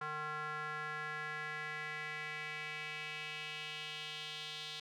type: tone with band-pass filter sweep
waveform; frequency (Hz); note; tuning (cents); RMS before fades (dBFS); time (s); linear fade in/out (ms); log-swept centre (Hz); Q
square; 152.5; D#3; -34; -43; 0.01-4.8; 5; 1300 to 3600; 3.2
effects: none